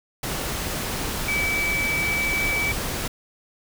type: tone in noise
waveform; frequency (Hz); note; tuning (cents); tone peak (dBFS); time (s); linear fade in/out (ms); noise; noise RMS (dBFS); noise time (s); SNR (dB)
sine; 2300; D7; -37; -22; 1.28-2.72; 5; pink; -28; 0.23-3.08; +3
effects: none